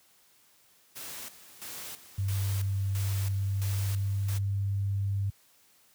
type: noise with tremolo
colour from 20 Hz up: white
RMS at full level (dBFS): -41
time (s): 0.95-4.39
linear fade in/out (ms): 20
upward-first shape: square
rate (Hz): 1.5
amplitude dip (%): 75
type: tone with pitch glide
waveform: sine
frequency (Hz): 98 to 99.08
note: G2 to G2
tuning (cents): 0 to +19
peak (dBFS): -26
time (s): 2.18-5.3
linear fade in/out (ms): 5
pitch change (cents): +19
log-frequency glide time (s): 3.3-4.06
effects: white hiss -63 dBFS RMS until 5.94 s + high-pass 60 Hz 12 dB/octave